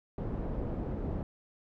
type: low-pass noise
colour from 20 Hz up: pink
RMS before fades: -35 dBFS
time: 0.18-1.23 s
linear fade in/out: 2 ms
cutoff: 520 Hz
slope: 12 dB/octave
effects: none